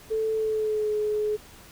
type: tone with pitch glide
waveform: sine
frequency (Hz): 440 to 423.5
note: A4 to G#4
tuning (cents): 0 to +34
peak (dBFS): -23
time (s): 0.1-1.37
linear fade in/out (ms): 20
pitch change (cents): -66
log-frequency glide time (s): 0.34-0.92
effects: pink hiss -49 dBFS RMS until 1.71 s